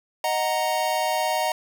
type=chord; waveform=square; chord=D# minor; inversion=none; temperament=equal; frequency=622.3 / 740 / 932.3 Hz; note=D#5 / F#5 / A#5; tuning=0 / 0 / 0 cents; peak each=-27 dBFS; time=0.24-1.52 s; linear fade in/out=2 ms; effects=10-bit

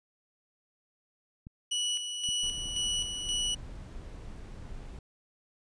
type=clicks; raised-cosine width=5 ms; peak=-32 dBFS; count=3; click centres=1.469 / 2.289 / 2.658 s
type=tone with tremolo; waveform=sawtooth; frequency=2943 Hz; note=F#7; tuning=10 cents flat; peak=-25 dBFS; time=1.71-3.55 s; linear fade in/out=10 ms; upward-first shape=square; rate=1.9 Hz; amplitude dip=50%
type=noise; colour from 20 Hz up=brown; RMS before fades=-43 dBFS; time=2.43-4.99 s; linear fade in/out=2 ms
effects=resampled to 22050 Hz

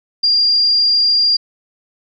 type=tone; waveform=sine; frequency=4791 Hz; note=D8; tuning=34 cents sharp; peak=-10 dBFS; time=0.23-1.37 s; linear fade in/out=10 ms; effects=none

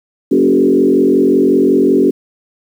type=tone with frequency modulation; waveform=sine; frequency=328.6 Hz; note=E4; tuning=5 cents flat; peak=-7 dBFS; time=0.31-2.11 s; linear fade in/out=10 ms; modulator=45.4 Hz; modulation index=2.1; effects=7-bit

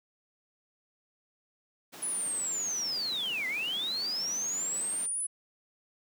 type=high-pass noise; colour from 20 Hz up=pink; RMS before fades=-47 dBFS; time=1.92-5.07 s; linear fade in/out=20 ms; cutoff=180 Hz; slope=24 dB/octave
type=linear two-way sweep; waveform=sine; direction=down then up; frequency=10180 to 1975.5 to 10180 Hz; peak=-30 dBFS; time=2.02-5.27 s; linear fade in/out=10 ms; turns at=3.47 s
effects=none

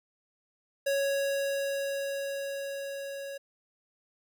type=tone with level ramp; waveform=square; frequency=554.4 Hz; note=C#5; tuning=in tune; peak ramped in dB=-26 to -38 dBFS; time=0.86-3.38 s; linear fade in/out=10 ms; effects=none

